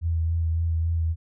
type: tone with vibrato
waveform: sine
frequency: 82.41 Hz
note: E2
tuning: in tune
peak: -21 dBFS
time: 0.01-1.16 s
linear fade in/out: 50 ms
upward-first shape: sine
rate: 3.6 Hz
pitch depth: 24 cents each way
effects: none